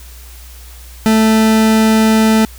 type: tone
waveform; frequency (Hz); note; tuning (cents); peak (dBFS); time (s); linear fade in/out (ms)
40% pulse; 220; A3; 0; -7; 1.06-2.45; 0
effects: added 60 Hz sine -33 dBFS peak until 2.58 s + white hiss -40 dBFS RMS until 2.58 s